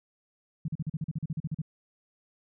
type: tone bursts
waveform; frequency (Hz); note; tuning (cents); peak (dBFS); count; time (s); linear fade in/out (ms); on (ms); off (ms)
sine; 156.5; D#3; +10; -28; 14; 0.65-1.618; 5; 32; 40
effects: none